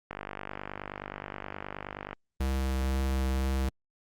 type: click train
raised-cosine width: 0.5 ms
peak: -21 dBFS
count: 101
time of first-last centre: 0.11-2.13 s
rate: 49.5 Hz
type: tone with vibrato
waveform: square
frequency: 66.1 Hz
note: C2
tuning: 18 cents sharp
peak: -27 dBFS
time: 2.4-3.69 s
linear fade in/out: 5 ms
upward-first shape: triangle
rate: 2 Hz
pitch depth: 12 cents each way
effects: Opus 48 kbps